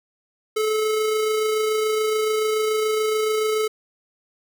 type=tone with amplitude modulation; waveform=square; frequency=432.8 Hz; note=A4; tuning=29 cents flat; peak=-19 dBFS; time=0.56-3.68 s; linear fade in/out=10 ms; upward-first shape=sine; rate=27 Hz; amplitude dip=25%; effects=none